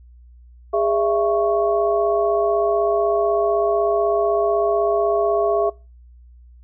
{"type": "tone cluster", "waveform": "sine", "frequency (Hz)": [409.5, 615, 671, 1108], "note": ["G#4", "D#5", "E5", "C#6"], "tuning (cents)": [-24, -20, 31, -1], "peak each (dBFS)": [-20, -28, -19, -26], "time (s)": [0.73, 5.7], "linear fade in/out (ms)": 10, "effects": ["noise-tail reverb RT60 0.3 s tail -24 dB re dry", "added 60 Hz sine -43 dBFS peak until 6.63 s"]}